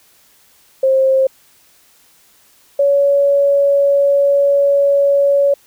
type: tone pair in turn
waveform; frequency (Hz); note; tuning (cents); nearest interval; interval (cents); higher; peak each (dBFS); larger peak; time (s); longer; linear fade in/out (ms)
sine; 531 / 562.6; C5 / C#5; +25 / +26; minor second; 101; second; -9; neither; 0.83-1.27 / 2.79-5.54; second; 5
effects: white hiss -51 dBFS RMS until 5.66 s